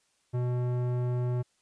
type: tone with low-pass filter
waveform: square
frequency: 123.47 Hz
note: B2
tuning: in tune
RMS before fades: -29 dBFS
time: 0.33-1.43 s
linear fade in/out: 20 ms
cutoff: 800 Hz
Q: 0.57
effects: white hiss -71 dBFS RMS until 1.61 s + resampled to 22050 Hz